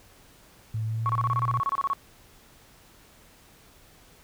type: tone with pitch glide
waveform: sine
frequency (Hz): 110 to 119.96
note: A2 to B2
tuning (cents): 0 to -50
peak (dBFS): -26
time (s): 0.74-1.6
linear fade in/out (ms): 5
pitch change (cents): +150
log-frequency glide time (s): 0.85-1.39
type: tone bursts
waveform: sine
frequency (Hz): 1108.7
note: C#6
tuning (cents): 0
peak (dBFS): -22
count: 15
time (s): 1.06-1.933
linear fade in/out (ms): 0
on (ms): 33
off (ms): 27
effects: tanh soft clip ceiling -14 dBFS + pink hiss -55 dBFS RMS until 4.23 s